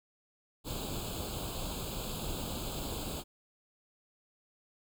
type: noise with comb filter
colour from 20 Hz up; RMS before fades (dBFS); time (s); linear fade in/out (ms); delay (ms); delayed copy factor
pink; -38; 0.64-3.24; 50; 0.26; +0.95
effects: none